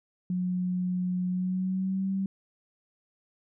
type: tone with pitch glide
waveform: sine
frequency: 181.3 to 193.19 Hz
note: F#3 to G3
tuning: -35 to -25 cents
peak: -26 dBFS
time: 0.3-2.26 s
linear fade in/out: 2 ms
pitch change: +110 cents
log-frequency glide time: 1.28-2.11 s
effects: none